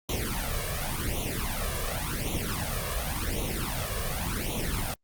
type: noise with flanger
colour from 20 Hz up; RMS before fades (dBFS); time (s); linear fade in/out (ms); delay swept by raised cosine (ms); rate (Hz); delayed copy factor
pink; -30; 0.09-4.94; 2; 0.3 to 1.8; 0.9; +0.85
effects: Opus 48 kbps